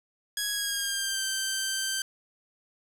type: tone with pitch glide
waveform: 10% pulse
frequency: 1662 to 1559.7 Hz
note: G#6 to G6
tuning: +1 to -9 cents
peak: -19 dBFS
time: 0.37-2.02 s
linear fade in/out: 2 ms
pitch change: -110 cents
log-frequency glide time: 0.52-1.24 s
effects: 8-bit